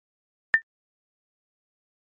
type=tone with exponential decay; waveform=sine; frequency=1802 Hz; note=A6; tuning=41 cents sharp; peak=-8 dBFS; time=0.54-0.62 s; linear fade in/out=0 ms; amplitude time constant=16 ms; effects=MP3 32 kbps